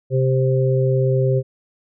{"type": "harmonic tone", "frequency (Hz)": 131, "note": "C3", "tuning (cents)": 2, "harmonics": [1, 3, 4], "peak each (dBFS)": [-16, -21, -22], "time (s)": [0.1, 1.43], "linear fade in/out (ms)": 50, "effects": []}